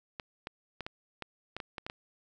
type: clicks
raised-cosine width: 0.3 ms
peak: -22 dBFS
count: 10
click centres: 0.198 / 0.471 / 0.807 / 0.865 / 1.223 / 1.566 / 1.602 / 1.782 / 1.865 / 1.899 s
effects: none